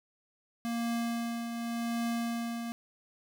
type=tone with tremolo; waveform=square; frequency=233.4 Hz; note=A#3; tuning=2 cents sharp; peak=-30 dBFS; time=0.65-2.72 s; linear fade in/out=0 ms; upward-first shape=triangle; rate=0.88 Hz; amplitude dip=50%; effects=none